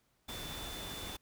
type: tone in noise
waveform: sine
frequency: 3514 Hz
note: A7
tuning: 3 cents flat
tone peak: -46 dBFS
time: 0.28-1.17 s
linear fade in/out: 10 ms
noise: pink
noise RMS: -44 dBFS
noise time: 0.28-1.17 s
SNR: -5 dB
effects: pink hiss -75 dBFS RMS until 1.21 s